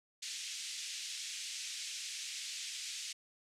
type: band-pass noise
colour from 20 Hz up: white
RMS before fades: -43 dBFS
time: 0.22-3.13 s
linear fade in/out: 10 ms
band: 2300 to 7500 Hz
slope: 24 dB/octave
effects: low-pass 12000 Hz 12 dB/octave